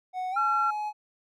triangle tone with pitch glide, 739 to 844 Hz, F#5 to G#5, -2 to +28 cents, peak -27 dBFS, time 0.13-0.93 s, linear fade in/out 50 ms, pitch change +230 cents, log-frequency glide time 0.31-0.39 s
sine tone, 1364 Hz, F6, 41 cents flat, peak -23 dBFS, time 0.36-0.71 s, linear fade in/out 10 ms
effects none

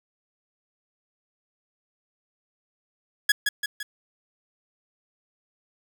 sawtooth tone with echo, 1674 Hz, G#6, 13 cents sharp, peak -12 dBFS, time 3.29-3.32 s, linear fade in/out 5 ms, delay 170 ms, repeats 3, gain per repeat -5 dB, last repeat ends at 3.83 s, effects 8-bit

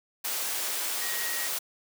sine tone in noise, 1891 Hz, A#6, 24 cents sharp, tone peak -36 dBFS, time 1.01-1.47 s, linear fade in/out 10 ms, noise white, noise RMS -31 dBFS, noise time 0.24-1.59 s, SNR -8 dB, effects high-pass 400 Hz 12 dB/octave

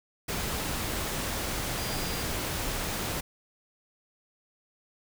sine tone in noise, 4799 Hz, D8, 37 cents sharp, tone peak -41 dBFS, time 1.77-2.23 s, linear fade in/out 10 ms, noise pink, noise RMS -32 dBFS, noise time 0.28-3.21 s, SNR -12 dB, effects none

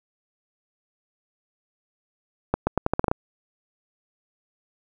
accelerating click train, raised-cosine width 1 ms, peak -6 dBFS, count 9, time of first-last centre 2.54-3.115 s, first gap 130 ms, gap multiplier 0.82, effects 8-bit

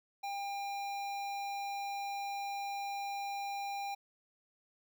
square tone with notch filter, 800 Hz, G5, 35 cents sharp, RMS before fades -39 dBFS, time 0.23-3.95 s, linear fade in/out 10 ms, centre 9200 Hz, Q 1.5, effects none

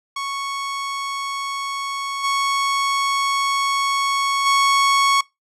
sawtooth tone with level steps, 1107 Hz, C#6, 3 cents flat, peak -20 / -14 / -10 dBFS, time 0.16-5.21 s, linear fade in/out 5 ms, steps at 2.23 / 4.45 s, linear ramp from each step 20 ms, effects noise-tail reverb RT60 0.2 s tail -23 dB re dry + low-pass 8000 Hz 12 dB/octave

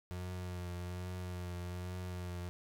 35% pulse tone with vibrato, 89.6 Hz, F2, 45 cents sharp, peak -38 dBFS, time 0.11-2.49 s, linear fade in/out 0 ms, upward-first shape triangle, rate 1.2 Hz, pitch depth 30 cents each way, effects none

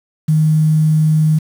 sine tone with quantisation, 155.56 Hz, D#3, in tune, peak -9 dBFS, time 0.28-1.39 s, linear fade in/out 10 ms, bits 6, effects none

